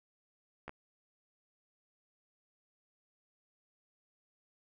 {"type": "clicks", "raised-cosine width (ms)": 0.5, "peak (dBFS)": -28, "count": 2, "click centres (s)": [0.68, 0.694], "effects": []}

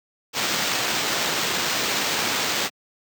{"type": "noise with sample-and-hold", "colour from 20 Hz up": "violet", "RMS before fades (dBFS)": -24, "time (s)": [0.33, 2.7], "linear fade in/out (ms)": 50, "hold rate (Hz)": 11025, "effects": ["high-pass 150 Hz 12 dB/octave"]}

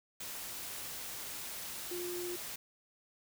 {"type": "tone in noise", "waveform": "sine", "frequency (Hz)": 353.3, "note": "F4", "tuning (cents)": 20, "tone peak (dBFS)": -38, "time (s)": [1.91, 2.36], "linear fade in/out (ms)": 5, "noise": "white", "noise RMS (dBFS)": -43, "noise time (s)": [0.2, 2.56], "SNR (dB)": 2, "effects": []}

